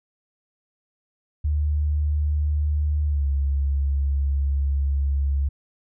sine tone with pitch glide, 74.5 to 69.51 Hz, D2 to C#2, +25 to +5 cents, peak -19 dBFS, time 1.44-5.49 s, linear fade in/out 10 ms, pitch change -120 cents, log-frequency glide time 3.06-3.27 s, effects none

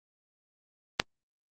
click, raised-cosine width 0.2 ms, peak -4 dBFS, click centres 0.999 s, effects Opus 32 kbps

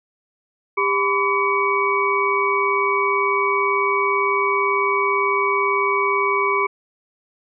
sine tone cluster, 399.6 / 1007 / 1145 / 2260 Hz, G4 / B5 / D6 / C#7, +33 / +33 / -44 / +33 cents, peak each -22 dBFS, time 0.77-6.67 s, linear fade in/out 10 ms, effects none

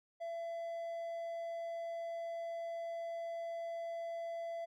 triangle tone, 672 Hz, E5, 33 cents sharp, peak -37 dBFS, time 0.2-4.66 s, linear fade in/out 20 ms, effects none

